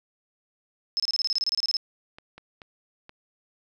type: tone bursts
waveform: sine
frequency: 5200 Hz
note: E8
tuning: 24 cents flat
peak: -22 dBFS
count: 15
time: 0.97-1.768 s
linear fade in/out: 0 ms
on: 28 ms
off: 27 ms
type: clicks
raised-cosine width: 0.3 ms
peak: -28 dBFS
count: 4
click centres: 2.185 / 2.38 / 2.618 / 3.094 s
effects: none